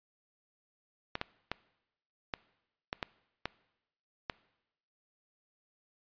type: clicks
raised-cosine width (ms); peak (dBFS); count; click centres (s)
0.3; -17; 8; 1.154 / 1.214 / 1.516 / 2.338 / 2.929 / 3.028 / 3.456 / 4.298
effects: noise-tail reverb RT60 0.9 s tail -21 dB re dry + resampled to 11025 Hz